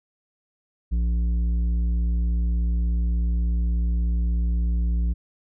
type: tone with tanh clipping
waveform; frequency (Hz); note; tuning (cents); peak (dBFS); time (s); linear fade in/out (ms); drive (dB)
sine; 58.27; A#1; 0; -21; 0.91-5.14; 20; 8
effects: none